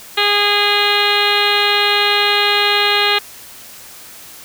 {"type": "harmonic tone", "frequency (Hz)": 410.8, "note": "G#4", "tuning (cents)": -19, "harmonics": [1, 2, 3, 4, 5, 6, 7, 8, 9, 10], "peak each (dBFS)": [-21, -21, -21, -21, -21, -21, -21, -21, -21, -21], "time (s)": [0.17, 3.19], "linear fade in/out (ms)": 10, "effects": ["white hiss -37 dBFS RMS until 4.44 s"]}